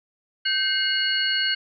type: tone cluster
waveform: sine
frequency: 1552 / 2129 / 2889 / 4373 Hz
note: G6 / C7 / F#7 / C#8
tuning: -18 / +30 / -42 / -24 cents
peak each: -25 / -32 / -25 / -25 dBFS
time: 0.45-1.55 s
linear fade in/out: 10 ms
effects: none